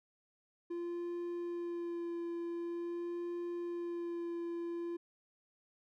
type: tone with vibrato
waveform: triangle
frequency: 344 Hz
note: F4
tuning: 26 cents flat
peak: -35 dBFS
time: 0.7-4.97 s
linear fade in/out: 10 ms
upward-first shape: sine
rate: 0.46 Hz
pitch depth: 16 cents each way
effects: none